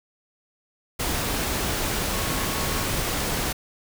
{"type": "tone in noise", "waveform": "sine", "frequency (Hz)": 1100, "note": "C#6", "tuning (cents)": -14, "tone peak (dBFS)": -36, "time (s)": [2.13, 2.86], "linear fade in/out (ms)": 10, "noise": "pink", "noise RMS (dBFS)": -26, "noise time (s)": [0.99, 3.53], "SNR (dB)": -13, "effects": []}